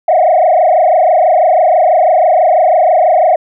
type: tone with frequency modulation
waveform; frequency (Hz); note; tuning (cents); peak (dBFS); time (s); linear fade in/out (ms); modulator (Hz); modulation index
sine; 681; F5; -44; -4; 0.08-3.36; 5; 26.1; 2.7
effects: tanh soft clip ceiling -2 dBFS